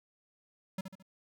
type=tone with echo; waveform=square; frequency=190 Hz; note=F#3; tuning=46 cents sharp; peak=-34 dBFS; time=0.78-0.81 s; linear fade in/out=5 ms; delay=72 ms; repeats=3; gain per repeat=-7 dB; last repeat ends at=1.026 s; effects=none

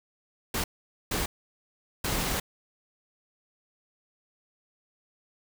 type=noise bursts at uneven times; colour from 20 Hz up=pink; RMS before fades=-29 dBFS; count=3; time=0.54-0.64 / 1.11-1.26 / 2.04-2.4 s; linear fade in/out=5 ms; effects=none

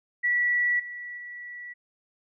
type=tone with level steps; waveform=sine; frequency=1947 Hz; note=B6; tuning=25 cents flat; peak=-21 / -35 / -37 dBFS; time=0.23-1.74 s; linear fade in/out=20 ms; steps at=0.79 / 1.17 s; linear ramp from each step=10 ms; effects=none

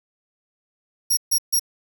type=tone bursts; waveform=15% pulse; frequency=5610 Hz; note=F8; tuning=7 cents sharp; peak=-11 dBFS; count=3; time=1.1-1.596 s; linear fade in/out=10 ms; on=72 ms; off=140 ms; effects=8-bit

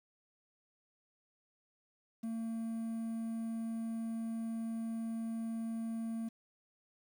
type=tone with quantisation; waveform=triangle; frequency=226.5 Hz; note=A#3; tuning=50 cents flat; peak=-34 dBFS; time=2.23-6.29 s; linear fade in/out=10 ms; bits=10; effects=none

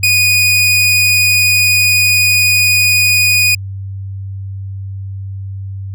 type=tone; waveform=sawtooth; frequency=2472 Hz; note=D#7; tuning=12 cents flat; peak=-5 dBFS; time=0.03-3.55 s; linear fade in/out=5 ms; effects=added 97 Hz sine -21 dBFS peak until 5.94 s

